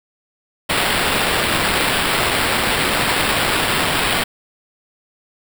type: noise with sample-and-hold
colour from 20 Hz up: blue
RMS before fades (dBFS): -18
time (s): 0.69-4.24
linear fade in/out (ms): 10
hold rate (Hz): 6300
effects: none